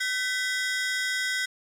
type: ring-modulated tone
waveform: sawtooth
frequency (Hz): 1755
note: A6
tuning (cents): -5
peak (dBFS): -19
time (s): 0-1.46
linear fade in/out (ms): 10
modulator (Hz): 232
effects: low-pass 9000 Hz 12 dB/octave + 9-bit